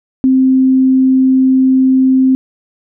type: tone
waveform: sine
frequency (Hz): 261.6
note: C4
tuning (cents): 0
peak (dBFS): -6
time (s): 0.24-2.35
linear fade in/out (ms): 0
effects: none